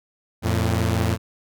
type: tone pair together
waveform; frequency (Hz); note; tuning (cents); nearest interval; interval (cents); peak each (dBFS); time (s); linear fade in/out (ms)
sawtooth; 86.96 / 112.3; F2 / A2; -7 / +36; major third; 443; -18; 0.42-1.18; 50
effects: none